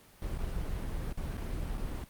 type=noise with dropouts; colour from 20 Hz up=brown; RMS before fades=-35 dBFS; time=0.22-2.04 s; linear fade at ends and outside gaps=2 ms; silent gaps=0.378-0.386 / 1.128-1.173 / 1.371-1.377 / 1.775-1.778 s; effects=pink hiss -58 dBFS RMS until 2.09 s + Opus 32 kbps